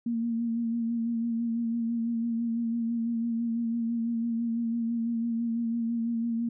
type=tone with vibrato; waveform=sine; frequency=231.6 Hz; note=A#3; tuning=11 cents flat; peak=-26 dBFS; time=0.06-6.49 s; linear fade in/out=5 ms; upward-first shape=sine; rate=6 Hz; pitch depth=31 cents each way; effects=none